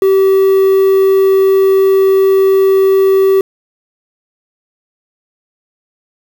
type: tone with quantisation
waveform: triangle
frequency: 385.4 Hz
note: G4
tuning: 29 cents flat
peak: -4 dBFS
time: 0.02-3.41 s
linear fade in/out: 2 ms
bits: 5
effects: none